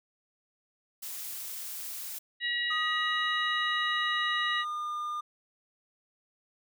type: noise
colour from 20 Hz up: blue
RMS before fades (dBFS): -39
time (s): 1.02-2.19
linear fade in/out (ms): 10
type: harmonic tone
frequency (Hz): 959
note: A#5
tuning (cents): +49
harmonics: 2 / 3 / 4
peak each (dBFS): -30 / -36 / -34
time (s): 2.4-4.65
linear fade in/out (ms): 50
type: tone with pitch glide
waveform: triangle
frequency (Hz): 1244.5 to 1208.4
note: D#6 to D6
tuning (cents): 0 to +49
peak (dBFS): -30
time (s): 2.7-5.21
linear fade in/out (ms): 10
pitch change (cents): -51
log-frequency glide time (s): 3.22-4.95
effects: none

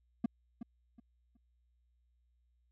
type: tone with echo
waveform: triangle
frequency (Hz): 233.1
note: A#3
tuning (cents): 0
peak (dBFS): -25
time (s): 0.24-0.26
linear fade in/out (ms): 5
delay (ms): 370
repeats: 3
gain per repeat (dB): -12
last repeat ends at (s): 1.37
effects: added 60 Hz sine -70 dBFS peak until 2.71 s

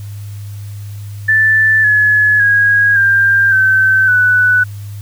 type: tone with pitch steps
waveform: sine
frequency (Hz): 1760 / 1702 / 1645.9 / 1591.7 / 1539.3 / 1488.6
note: A6 / G#6 / G#6 / G6 / G6 / F#6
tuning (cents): 0 / +42 / -16 / +26 / -32 / +10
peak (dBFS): -7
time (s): 1.28-4.64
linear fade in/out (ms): 10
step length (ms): 560
effects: added 102 Hz sine -24 dBFS peak until 5.01 s + white hiss -43 dBFS RMS until 5.01 s

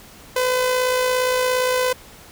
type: tone with amplitude modulation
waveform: sawtooth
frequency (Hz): 506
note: B4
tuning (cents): +42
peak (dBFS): -12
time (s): 0.36-1.93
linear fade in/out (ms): 5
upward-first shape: sine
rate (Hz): 57.3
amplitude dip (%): 35
effects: pink hiss -44 dBFS RMS until 2.31 s

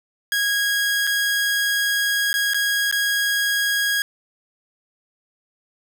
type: tone with dropouts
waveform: sawtooth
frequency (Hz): 1645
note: G#6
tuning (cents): -17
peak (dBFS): -15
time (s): 0.32-4.02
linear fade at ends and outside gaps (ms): 1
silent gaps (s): 1.069-1.073 / 2.33-2.34 / 2.535-2.544 / 2.913-2.925
effects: none

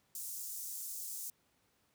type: high-pass noise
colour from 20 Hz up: pink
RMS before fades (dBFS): -43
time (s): 0.15-1.3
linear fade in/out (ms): 2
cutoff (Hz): 6800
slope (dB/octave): 24
effects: pink hiss -74 dBFS RMS until 1.94 s + high-pass 80 Hz 12 dB/octave

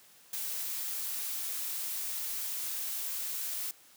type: noise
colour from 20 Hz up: blue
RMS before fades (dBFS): -36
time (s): 0.33-3.71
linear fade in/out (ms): 2
effects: white hiss -59 dBFS RMS until 3.96 s + high-pass 100 Hz 12 dB/octave

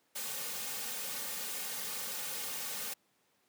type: noise with comb filter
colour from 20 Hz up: white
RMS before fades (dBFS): -39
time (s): 0.15-2.94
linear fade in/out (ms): 10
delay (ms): 3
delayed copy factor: -0.9
effects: pink hiss -73 dBFS RMS until 3.48 s + high-pass 200 Hz 12 dB/octave

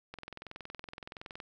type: click train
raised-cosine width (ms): 0.3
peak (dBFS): -27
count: 28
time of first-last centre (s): 0.14-1.402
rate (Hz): 21.4
effects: none

